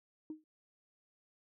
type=tone with exponential decay; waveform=sine; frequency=311.1 Hz; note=D#4; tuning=in tune; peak=-36 dBFS; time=0.3-0.44 s; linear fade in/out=2 ms; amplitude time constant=30 ms; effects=tanh soft clip ceiling -34 dBFS